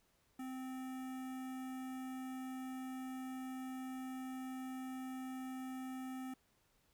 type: tone with notch filter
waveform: square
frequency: 259.5 Hz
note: C4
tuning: 14 cents flat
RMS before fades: -45 dBFS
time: 0.39-6.34 s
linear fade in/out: 5 ms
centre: 4300 Hz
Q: 0.86
effects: pink hiss -75 dBFS RMS until 6.93 s